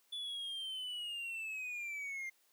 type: linear sweep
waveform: triangle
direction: down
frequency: 3462 to 2093 Hz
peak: -38 dBFS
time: 0.12-2.3 s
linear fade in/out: 10 ms
effects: white hiss -72 dBFS RMS until 2.52 s + high-pass 300 Hz 12 dB/octave